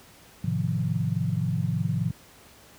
sine chord, F dominant seventh, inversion first, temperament equal with one note detuned, 107.49 / 130.81 / 155.56 / 174.61 Hz, A2 / C3 / Eb3 / F3, -40 / 0 / 0 / 0 cents, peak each -29 dBFS, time 0.44-2.11 s, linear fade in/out 5 ms, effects pink hiss -52 dBFS RMS until 2.78 s + high-pass 60 Hz 12 dB/octave

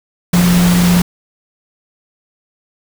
sine tone in noise, 176.4 Hz, F3, 18 cents sharp, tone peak -8 dBFS, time 0.33-1.02 s, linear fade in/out 5 ms, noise pink, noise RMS -18 dBFS, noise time 0.33-1.02 s, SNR +7 dB, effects none

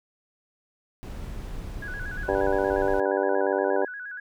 brown noise, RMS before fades -35 dBFS, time 1.03-3 s, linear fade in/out 0 ms
sine tone with vibrato, 1568 Hz, G6, in tune, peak -34 dBFS, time 1.82-4.2 s, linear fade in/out 5 ms, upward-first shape square, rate 8.5 Hz, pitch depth 92 cents each way
harmonic tone, 97.7 Hz, G2, 5 cents flat, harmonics 3 / 4 / 5 / 6 / 7 / 8 / 9 / 10, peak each -32 / -26 / -28 / -27 / -37 / -32 / -37 / -35 dBFS, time 2.28-3.85 s, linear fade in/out 5 ms
effects none

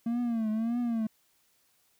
triangle tone with vibrato, 228.7 Hz, A#3, 33 cents flat, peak -25 dBFS, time 0.06-1.07 s, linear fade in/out 5 ms, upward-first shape triangle, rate 1.7 Hz, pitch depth 120 cents each way, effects white hiss -69 dBFS RMS until 1.99 s

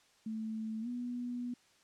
sine tone with pitch glide, 220 to 244.1 Hz, A3 to B3, 0 to -20 cents, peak -36 dBFS, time 0.26-1.54 s, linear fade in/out 5 ms, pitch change +180 cents, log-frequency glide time 0.81-0.88 s, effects white hiss -67 dBFS RMS until 1.83 s + low-pass 7000 Hz 12 dB/octave

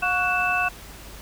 sine tone cluster, 721 / 1122 / 1478 / 2640 Hz, F#5 / C#6 / F#6 / E7, -45 / +21 / -2 / +2 cents, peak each -26 / -28 / -25 / -24 dBFS, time 0.02-0.69 s, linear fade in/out 10 ms, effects added 50 Hz sine -44 dBFS peak until 1.21 s + pink hiss -43 dBFS RMS until 1.21 s

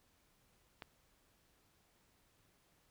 click, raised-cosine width 0.3 ms, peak -30 dBFS, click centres 0.822 s, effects pink hiss -73 dBFS RMS until 2.9 s

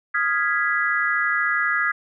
sine chord, F half-diminished seventh, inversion third, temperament equal, 1244.5 / 1396.9 / 1661.2 / 1975.5 Hz, Eb6 / F6 / Ab6 / Cb7, 0 / 0 / 0 / 0 cents, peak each -26 / -26 / -22 / -25 dBFS, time 0.14-1.92 s, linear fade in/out 10 ms, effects none

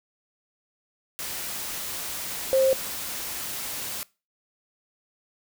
sine tone in noise, 530 Hz, C5, 22 cents sharp, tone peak -17 dBFS, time 2.53-2.73 s, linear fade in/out 0 ms, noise white, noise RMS -33 dBFS, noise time 1.19-4.03 s, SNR +13 dB, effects noise-tail reverb RT60 0.3 s tail -22 dB re dry

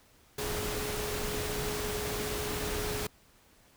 sine tone in noise, 420 Hz, G#4, 19 cents sharp, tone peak -37 dBFS, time 0.38-3.07 s, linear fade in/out 5 ms, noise pink, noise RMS -35 dBFS, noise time 0.38-3.07 s, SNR -5 dB, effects pink hiss -62 dBFS RMS until 3.76 s

